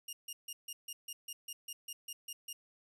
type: tone bursts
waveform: 15% pulse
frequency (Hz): 2833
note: F7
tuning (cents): +24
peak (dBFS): -34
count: 13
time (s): 0.08-2.53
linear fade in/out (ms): 5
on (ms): 50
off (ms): 150
effects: none